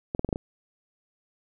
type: clicks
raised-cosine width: 2 ms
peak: -15 / -12 / -11 / -18 / -11 / -18 dBFS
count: 6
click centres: 0.149 / 0.194 / 0.247 / 0.29 / 0.328 / 0.359 s
effects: none